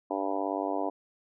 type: harmonic tone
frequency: 97.9 Hz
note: G2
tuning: 2 cents flat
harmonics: 3 / 4 / 5 / 6 / 7 / 8 / 9 / 10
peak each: -34 / -37 / -38 / -37 / -34 / -38 / -39 / -39 dBFS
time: 0.1-0.9 s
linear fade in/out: 10 ms
effects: none